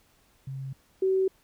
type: tone pair in turn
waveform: sine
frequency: 134.4 / 380.1 Hz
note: C3 / F#4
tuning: +47 / +47 cents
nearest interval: octave + tritone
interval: 1800 cents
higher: second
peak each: -33 / -21 dBFS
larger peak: second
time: 0.47-0.73 / 1.02-1.28 s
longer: neither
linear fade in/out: 5 ms
effects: pink hiss -64 dBFS RMS until 1.43 s